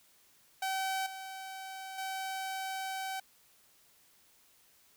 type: tone with level steps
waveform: sawtooth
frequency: 766 Hz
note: G5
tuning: 40 cents flat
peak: -28 / -38 / -32 dBFS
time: 0.62-3.2 s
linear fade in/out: 5 ms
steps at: 1.06 / 1.98 s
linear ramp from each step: 5 ms
effects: white hiss -65 dBFS RMS until 4.96 s

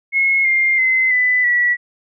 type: tone with pitch steps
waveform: sine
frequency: 2171 / 2112 / 2054 / 1997.7 / 1943.1 Hz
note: C#7 / C7 / C7 / B6 / B6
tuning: -37 / +16 / -33 / +19 / -29 cents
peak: -12 dBFS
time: 0.12-1.77 s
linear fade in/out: 50 ms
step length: 330 ms
effects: none

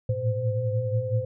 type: tone cluster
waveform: sine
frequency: 107.3 / 112 / 117.6 / 515 Hz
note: A2 / A2 / A#2 / C5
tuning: -43 / +31 / +16 / -28 cents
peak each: -29 dBFS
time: 0.09-1.25 s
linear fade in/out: 5 ms
effects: none

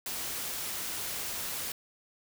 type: noise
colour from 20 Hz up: white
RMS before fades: -36 dBFS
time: 0.06-1.72 s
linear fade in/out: 2 ms
effects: none

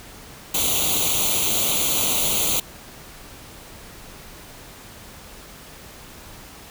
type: noise with comb filter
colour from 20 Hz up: white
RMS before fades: -21 dBFS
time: 0.54-2.6 s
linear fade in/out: 5 ms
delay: 0.29 ms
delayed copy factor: +1
effects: pink hiss -42 dBFS RMS until 6.7 s

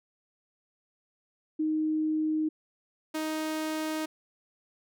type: tone pair in turn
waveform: sine / sawtooth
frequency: 311.1 / 312.6 Hz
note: D#4 / D#4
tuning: 0 / +8 cents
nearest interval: unison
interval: 8 cents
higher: second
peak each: -25 / -26 dBFS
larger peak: first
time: 1.59-2.49 / 3.14-4.06 s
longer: second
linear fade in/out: 10 ms
effects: none

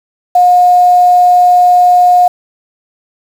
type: tone with quantisation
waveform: sine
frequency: 717 Hz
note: F5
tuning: 45 cents sharp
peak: -3 dBFS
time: 0.35-2.28 s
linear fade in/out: 5 ms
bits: 5
effects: none

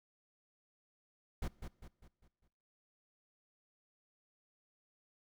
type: noise with echo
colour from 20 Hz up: brown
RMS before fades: -37 dBFS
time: 1.42-1.48 s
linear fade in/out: 5 ms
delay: 200 ms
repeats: 5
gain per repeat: -7 dB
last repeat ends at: 2.48 s
effects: noise-tail reverb RT60 1.0 s tail -21 dB re dry

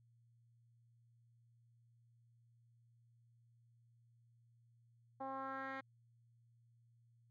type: tone with low-pass filter sweep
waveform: 10% pulse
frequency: 267.7 Hz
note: C4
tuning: 40 cents sharp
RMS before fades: -45 dBFS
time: 5.2-5.81 s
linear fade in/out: 10 ms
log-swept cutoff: 830 to 2300 Hz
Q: 2.5
effects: added 117 Hz sine -68 dBFS peak until 7.3 s

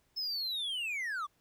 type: linear sweep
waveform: triangle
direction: down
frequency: 5260 to 1107 Hz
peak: -32 dBFS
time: 0.16-1.27 s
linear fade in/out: 20 ms
effects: pink hiss -73 dBFS RMS until 1.4 s

